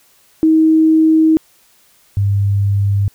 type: tone pair in turn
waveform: sine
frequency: 317.5 / 100.01 Hz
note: D#4 / G2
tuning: +35 / +35 cents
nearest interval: octave + minor sixth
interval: 2000 cents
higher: first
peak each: -7 / -11 dBFS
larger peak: first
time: 0.43-1.37 / 2.17-3.08 s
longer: first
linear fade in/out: 0 ms
effects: white hiss -52 dBFS RMS until 3.14 s